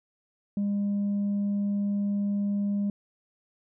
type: tone with tanh clipping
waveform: sine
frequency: 202.4 Hz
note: G#3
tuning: 44 cents flat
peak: -25 dBFS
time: 0.57-2.9 s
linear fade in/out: 2 ms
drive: 1 dB
effects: none